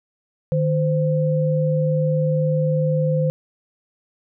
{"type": "tone pair together", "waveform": "sine", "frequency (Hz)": [153.71, 517], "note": ["D#3", "C5"], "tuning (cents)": [-21, -21], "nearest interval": "octave + major sixth", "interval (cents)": 2100, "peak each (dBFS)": [-18, -21], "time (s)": [0.52, 3.3], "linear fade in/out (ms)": 0, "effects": []}